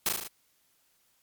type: noise with echo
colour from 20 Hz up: white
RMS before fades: -26 dBFS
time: 0.06-0.09 s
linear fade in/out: 2 ms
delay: 37 ms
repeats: 5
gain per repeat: -3 dB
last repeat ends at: 0.275 s
effects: white hiss -69 dBFS RMS until 1.22 s + MP3 96 kbps